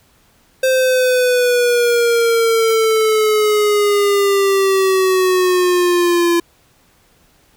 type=exponential sweep; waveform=square; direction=down; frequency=523.3 to 340.8 Hz; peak=-12 dBFS; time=0.63-6.4 s; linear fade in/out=5 ms; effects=pink hiss -54 dBFS RMS until 7.56 s